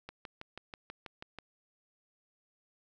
click train, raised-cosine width 0.3 ms, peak -27 dBFS, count 9, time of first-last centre 0.09-1.387 s, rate 6.17 Hz, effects none

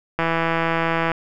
click train, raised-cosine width 0.5 ms, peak -6 dBFS, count 154, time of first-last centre 0.19-1.117 s, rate 165 Hz, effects none

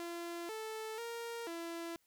sawtooth tone with pitch steps, 341.9 / 438.7 / 466.1 / 335.9 Hz, F4 / A4 / A#4 / E4, -37 / -5 / 0 / +33 cents, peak -37 dBFS, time 0-1.96 s, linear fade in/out 0 ms, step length 490 ms, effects white hiss -75 dBFS RMS until 2.06 s

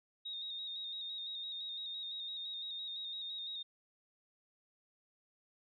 sine tone with vibrato, 3729 Hz, A#7, in tune, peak -40 dBFS, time 0.25-3.63 s, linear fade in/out 10 ms, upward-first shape square, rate 5.9 Hz, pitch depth 32 cents each way, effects none

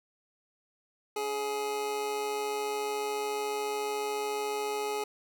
25% pulse tone with amplitude modulation, 420 Hz, G#4, 19 cents sharp, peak -25 dBFS, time 1.16-5.04 s, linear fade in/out 5 ms, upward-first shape sine, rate 134 Hz, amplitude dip 40%, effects none

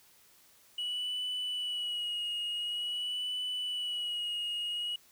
sine tone with vibrato, 2928 Hz, F#7, 19 cents flat, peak -30 dBFS, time 0.78-4.96 s, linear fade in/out 5 ms, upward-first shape sine, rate 0.47 Hz, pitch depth 34 cents each way, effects tanh soft clip ceiling -31 dBFS + white hiss -62 dBFS RMS until 5.11 s

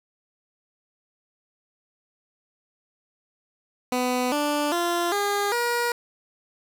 15% pulse tone with pitch steps, 250 / 293.9 / 345.5 / 406.1 / 477.4 Hz, B3 / D4 / F4 / G#4 / A#4, +21 / +1 / -19 / -39 / +41 cents, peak -16 dBFS, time 3.92-5.92 s, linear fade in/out 2 ms, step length 400 ms, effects none

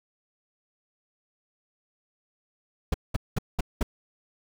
brown noise bursts, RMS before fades -22 dBFS, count 5, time 2.92-3.83 s, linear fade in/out 5 ms, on 22 ms, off 200 ms, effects none

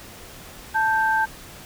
sine tone pair together, 880.6 / 1568 Hz, A5 / G6, +1 / 0 cents, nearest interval minor seventh, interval 999 cents, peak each -20 / -21 dBFS, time 0.74-1.26 s, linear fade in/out 20 ms, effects pink hiss -42 dBFS RMS until 1.65 s

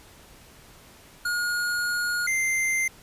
square tone pair in turn, 1435 / 2087 Hz, F6 / C7, +47 / -5 cents, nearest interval tritone, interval 648 cents, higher second, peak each -25 / -23 dBFS, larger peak second, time 1.25-2.27 / 2.27-2.88 s, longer first, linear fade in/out 5 ms, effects pink hiss -51 dBFS RMS until 3.02 s + resampled to 32000 Hz

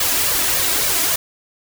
white noise with flanger, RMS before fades -18 dBFS, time 0-1.16 s, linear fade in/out 5 ms, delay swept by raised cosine 1.7 to 3.1 ms, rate 3.5 Hz, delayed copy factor +0.65, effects none

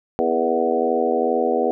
harmonic tone with a mistuned harmonic, 82.5 Hz, E2, 2 cents sharp, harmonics 3 / 4 / 5 / 6 / 7 / 8 / 9, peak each -26 / -27 / -23 / -22 / -28 / -27 / -24 dBFS, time 0.19-1.71 s, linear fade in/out 0 ms, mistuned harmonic 6, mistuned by -34 cents, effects none

